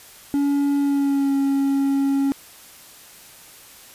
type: tone with pitch glide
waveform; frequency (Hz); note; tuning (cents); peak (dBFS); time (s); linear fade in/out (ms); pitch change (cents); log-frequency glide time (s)
triangle; 283.2 to 275.6; C#4 to C#4; +37 to -10; -15; 0.34-2.32; 0; -47; 0.78-1.35
effects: white hiss -45 dBFS RMS until 3.94 s + resampled to 32000 Hz